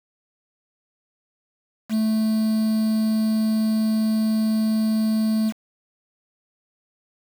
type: tone with quantisation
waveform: triangle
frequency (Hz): 218.9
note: A3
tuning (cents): -9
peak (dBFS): -16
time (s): 1.89-5.53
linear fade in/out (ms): 50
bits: 6
effects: none